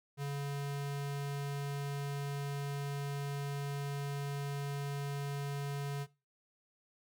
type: tone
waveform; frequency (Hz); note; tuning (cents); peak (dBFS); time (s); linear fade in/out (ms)
square; 141.5; C#3; +36; -36; 0.17-6.07; 50
effects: noise-tail reverb RT60 0.3 s tail -20 dB re dry